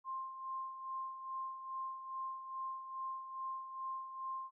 sine tone with tremolo, 1055 Hz, C6, 14 cents sharp, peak -38 dBFS, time 0.04-4.51 s, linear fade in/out 50 ms, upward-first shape sine, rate 2.4 Hz, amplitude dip 60%, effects none

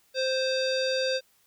square tone with low-pass filter, 523.3 Hz, C5, in tune, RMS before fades -27 dBFS, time 0.14-1.21 s, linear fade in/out 50 ms, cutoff 4500 Hz, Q 4.8, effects white hiss -65 dBFS RMS until 1.46 s

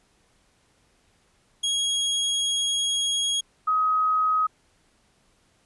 sawtooth / sine tone pair in turn, 3297 / 1263.8 Hz, G#7 / D#6, -13 / +27 cents, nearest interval octave + perfect fourth, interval 1660 cents, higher first, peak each -19 dBFS, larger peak neither, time 1.63-3.41 / 3.67-4.47 s, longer first, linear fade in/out 10 ms, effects pink hiss -64 dBFS RMS until 5.65 s + resampled to 24000 Hz

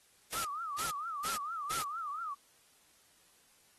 white noise bursts, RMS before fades -37 dBFS, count 4, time 0.32-1.83 s, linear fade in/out 10 ms, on 130 ms, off 330 ms
sine tone with vibrato, 1244.5 Hz, D#6, in tune, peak -36 dBFS, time 0.34-2.35 s, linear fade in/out 20 ms, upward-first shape triangle, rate 4.4 Hz, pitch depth 200 cents each way
effects white hiss -66 dBFS RMS until 3.78 s + AAC 32 kbps

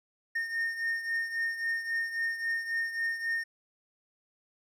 triangle beating tone pair, 1831 / 1834.7 Hz, A#6 / A#6, -32 / -28 cents, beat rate 3.7 Hz, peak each -29 / -35 dBFS, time 0.35-3.44 s, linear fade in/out 10 ms, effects none

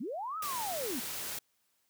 sine linear two-way sweep, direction up then down, 185 to 1318.5 to 209 Hz, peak -35 dBFS, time 0-1 s, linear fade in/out 10 ms, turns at 0.38 s
white noise, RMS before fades -39 dBFS, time 0.42-1.39 s, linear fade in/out 5 ms
effects white hiss -75 dBFS RMS until 1.89 s + high-pass 60 Hz 12 dB/octave

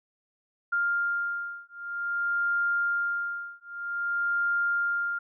sine beating tone pair, 1400 / 1400.52 Hz, F6 / F6, +4 / +4 cents, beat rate 0.52 Hz, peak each -29 dBFS, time 0.72-5.19 s, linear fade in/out 10 ms, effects none

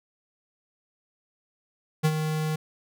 square tone with ADSR envelope, 155.56 Hz, D#3, in tune, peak -18 dBFS, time 2.03-2.56 s, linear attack 22 ms, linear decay 54 ms, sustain -8 dB, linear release 7 ms, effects none

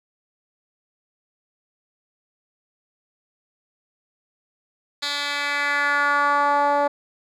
10% pulse tone with band-pass filter sweep, 287.6 Hz, D4, 36 cents flat, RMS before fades -21 dBFS, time 5.02-6.88 s, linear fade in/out 10 ms, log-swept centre 3800 to 670 Hz, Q 2.3, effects none

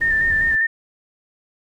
brown noise, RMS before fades -32 dBFS, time 0-0.56 s, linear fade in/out 10 ms
sine tone with vibrato, 1800 Hz, A6, 39 cents sharp, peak -15 dBFS, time 0.01-0.67 s, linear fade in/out 10 ms, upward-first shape square, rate 5 Hz, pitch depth 27 cents each way
effects none

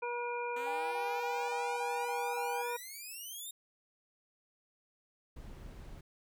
harmonic tone, 480.8 Hz, B4, 46 cents flat, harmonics 1 / 2 / 3 / 5, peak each -38 / -38 / -46 / -43 dBFS, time 0.02-2.77 s, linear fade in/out 10 ms
5% pulse exponential sweep, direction up, 251.6 to 3743 Hz, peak -35 dBFS, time 0.56-3.51 s, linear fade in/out 5 ms
sine tone bursts, 802 Hz, G5, 39 cents sharp, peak -37 dBFS, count 7, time 0.66-2.624 s, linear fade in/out 10 ms, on 260 ms, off 24 ms
brown noise, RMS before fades -48 dBFS, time 5.36-6.01 s, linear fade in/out 5 ms
effects none

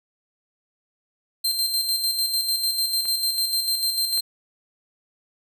sawtooth tone with tremolo, 4146 Hz, C8, 17 cents flat, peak -17 dBFS, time 1.44-4.21 s, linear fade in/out 10 ms, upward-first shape square, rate 6.7 Hz, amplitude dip 45%
clicks, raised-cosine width 0.3 ms, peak -25 dBFS, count 2, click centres 3.055 / 4.176 s
effects none

